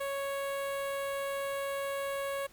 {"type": "tone with notch filter", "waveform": "sawtooth", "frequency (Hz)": 554.4, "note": "C#5", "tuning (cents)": 0, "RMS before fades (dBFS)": -35, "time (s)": [0, 2.47], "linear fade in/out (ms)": 10, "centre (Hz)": 5400, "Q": 1, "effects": ["pink hiss -60 dBFS RMS until 2.52 s"]}